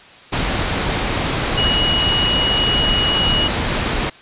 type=tone in noise; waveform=sine; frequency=2903 Hz; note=F#7; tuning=34 cents flat; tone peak=-16 dBFS; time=1.57-3.48 s; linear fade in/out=10 ms; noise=pink; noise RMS=-19 dBFS; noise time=0.32-4.1 s; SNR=0 dB; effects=white hiss -42 dBFS RMS until 4.21 s + resampled to 8000 Hz